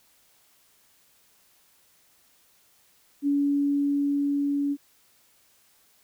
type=tone with level ramp; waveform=sine; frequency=284.2 Hz; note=C#4; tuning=43 cents sharp; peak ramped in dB=-20 to -23 dBFS; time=3.22-4.77 s; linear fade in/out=50 ms; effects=white hiss -62 dBFS RMS until 6.03 s